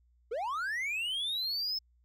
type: linear sweep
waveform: triangle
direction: up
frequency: 411.9 to 5274 Hz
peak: -30 dBFS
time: 0.31-1.79 s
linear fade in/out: 10 ms
effects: added 60 Hz sine -64 dBFS peak until 2.04 s